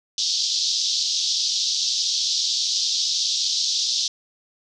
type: band-pass noise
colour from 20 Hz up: white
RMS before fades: -23 dBFS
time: 0.18-4.08 s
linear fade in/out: 2 ms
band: 3500 to 5900 Hz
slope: 48 dB/octave
effects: none

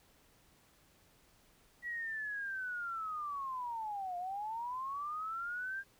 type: linear two-way sweep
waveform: sine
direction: down then up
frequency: 1943 to 698.5 to 1608 Hz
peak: -37 dBFS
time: 1.82-5.84 s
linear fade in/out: 50 ms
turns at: 4.17 s
effects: pink hiss -67 dBFS RMS until 5.99 s

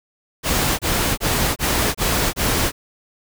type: noise bursts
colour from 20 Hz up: pink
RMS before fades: -19 dBFS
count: 6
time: 0.43-2.72 s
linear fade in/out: 50 ms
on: 360 ms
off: 26 ms
effects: none

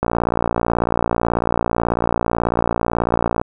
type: click train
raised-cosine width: 1 ms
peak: -3 dBFS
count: 198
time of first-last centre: 0.03-3.415 s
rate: 58.2 Hz
effects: none

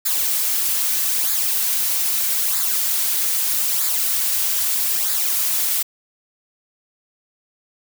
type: noise with flanger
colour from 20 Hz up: blue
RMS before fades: -20 dBFS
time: 0.05-5.83 s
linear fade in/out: 10 ms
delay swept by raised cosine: 0.34 to 5.64 ms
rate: 0.79 Hz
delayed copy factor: -0.6
effects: none

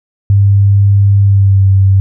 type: tone with pitch glide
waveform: sine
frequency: 99.9 to 96.72 Hz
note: G2 to G2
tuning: +33 to -23 cents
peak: -4 dBFS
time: 0.3-2 s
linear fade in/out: 0 ms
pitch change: -56 cents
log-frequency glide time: 1.2-1.66 s
effects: none

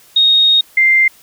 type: tone pair in turn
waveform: sine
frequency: 3729 / 2093 Hz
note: A#7 / C7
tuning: 0 / 0 cents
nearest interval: minor seventh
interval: 1000 cents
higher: first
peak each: -7 dBFS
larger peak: neither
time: 0.16-0.61 / 0.77-1.08 s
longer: first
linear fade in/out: 5 ms
effects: white hiss -46 dBFS RMS until 1.22 s

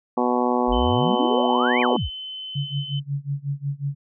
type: harmonic tone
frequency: 123.3 Hz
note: B2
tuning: 2 cents flat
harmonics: 2 / 3 / 4 / 5 / 6 / 7 / 8 / 9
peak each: -23 / -26 / -26 / -30 / -27 / -26 / -30 / -30 dBFS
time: 0.17-1.97 s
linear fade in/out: 5 ms
type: exponential two-way sweep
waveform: sine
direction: up then down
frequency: 39.52 to 2489 to 39.52 Hz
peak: -22 dBFS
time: 0.67-2.1 s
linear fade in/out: 50 ms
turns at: 1.81 s
type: tone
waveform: sine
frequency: 3049 Hz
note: G7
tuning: 49 cents flat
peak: -31 dBFS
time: 0.72-3 s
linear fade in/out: 10 ms
type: tone with tremolo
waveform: sine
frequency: 141.2 Hz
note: C#3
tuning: 32 cents sharp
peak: -21 dBFS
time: 2.55-3.95 s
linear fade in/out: 10 ms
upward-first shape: sine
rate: 5.5 Hz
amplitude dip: 95%
effects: none

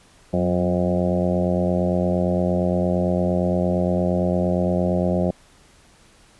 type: harmonic tone with a mistuned harmonic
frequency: 88.7 Hz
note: F2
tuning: 27 cents sharp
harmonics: 1 / 2 / 3 / 4 / 5 / 6 / 7 / 8 / 9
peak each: -27 / -21 / -32 / -27 / -33 / -26 / -26 / -33 / -38 dBFS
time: 0.33-5.31 s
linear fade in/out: 5 ms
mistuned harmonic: 2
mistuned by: +41 cents
effects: pink hiss -53 dBFS RMS until 6.39 s + resampled to 24000 Hz

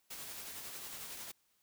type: noise with tremolo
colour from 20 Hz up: white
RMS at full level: -45 dBFS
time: 0.1-1.32 s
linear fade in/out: 10 ms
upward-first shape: sine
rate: 11 Hz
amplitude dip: 30%
effects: white hiss -75 dBFS RMS until 1.62 s

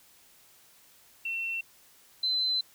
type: tone pair in turn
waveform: sine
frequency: 2705 / 4053 Hz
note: E7 / B7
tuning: +44 / +44 cents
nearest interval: perfect fifth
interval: 700 cents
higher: second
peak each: -30 / -25 dBFS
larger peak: second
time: 1.25-1.61 / 2.23-2.61 s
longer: second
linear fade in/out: 5 ms
effects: white hiss -59 dBFS RMS until 2.74 s

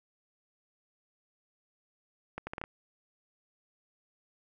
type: accelerating click train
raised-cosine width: 0.5 ms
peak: -22 dBFS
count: 6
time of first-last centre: 2.38-2.639 s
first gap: 90 ms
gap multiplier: 0.72
effects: none

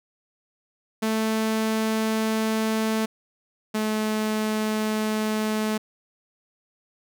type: tone pair in turn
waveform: sawtooth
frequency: 220 / 215.8 Hz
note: A3 / A3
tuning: 0 / -33 cents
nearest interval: unison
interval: 33 cents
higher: first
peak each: -18 / -19 dBFS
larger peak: first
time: 1.02-3.06 / 3.74-5.78 s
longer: neither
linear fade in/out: 10 ms
effects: none

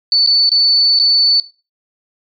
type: tone with dropouts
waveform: sine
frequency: 4488 Hz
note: C#8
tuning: 21 cents sharp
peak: -8 dBFS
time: 0.12-1.4 s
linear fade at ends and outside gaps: 1 ms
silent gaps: 0.263-0.273 / 0.493-0.517 / 0.99-0.998 s
effects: noise-tail reverb RT60 0.3 s tail -17 dB re dry + MP3 96 kbps

